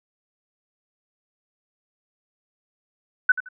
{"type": "tone with echo", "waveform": "sine", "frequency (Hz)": 1500, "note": "F#6", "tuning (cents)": 23, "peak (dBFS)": -11, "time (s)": [3.29, 3.32], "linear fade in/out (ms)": 5, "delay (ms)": 84, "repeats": 2, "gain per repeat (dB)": -13, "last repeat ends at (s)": 3.488, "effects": []}